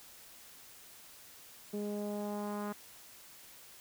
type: tone with low-pass filter sweep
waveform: sawtooth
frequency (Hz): 206.5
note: G#3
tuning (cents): -10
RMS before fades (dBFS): -38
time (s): 1.73-2.73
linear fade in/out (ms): 10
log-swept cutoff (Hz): 430 to 1300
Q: 2
effects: white hiss -55 dBFS RMS until 3.8 s